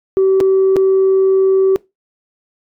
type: tone with dropouts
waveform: sine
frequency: 383.1 Hz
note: G4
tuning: 40 cents flat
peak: -7 dBFS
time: 0.17-1.76 s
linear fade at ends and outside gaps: 0 ms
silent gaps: 0.403-0.409 / 0.76-0.766 s
effects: noise-tail reverb RT60 0.2 s tail -22 dB re dry + tanh soft clip ceiling -6 dBFS